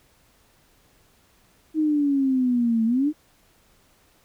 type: exponential two-way sweep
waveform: sine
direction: down then up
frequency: 316.3 to 221.6 to 314.1 Hz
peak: -18 dBFS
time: 1.74-3.13 s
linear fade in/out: 50 ms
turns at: 2.85 s
effects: pink hiss -60 dBFS RMS until 4.24 s